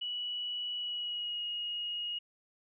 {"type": "tone with pitch glide", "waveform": "sine", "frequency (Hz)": [2940, 2879], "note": ["F#7", "F#7"], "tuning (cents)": [-12, -48], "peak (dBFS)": -34, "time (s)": [0.01, 2.19], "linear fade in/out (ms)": 10, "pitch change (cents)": -36, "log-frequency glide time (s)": [0.76, 1.44], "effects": []}